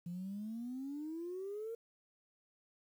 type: exponential sweep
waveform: sine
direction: up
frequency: 169.8 to 466.2 Hz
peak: -39 dBFS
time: 0.06-1.75 s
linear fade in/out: 5 ms
effects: tanh soft clip ceiling -36 dBFS + 11-bit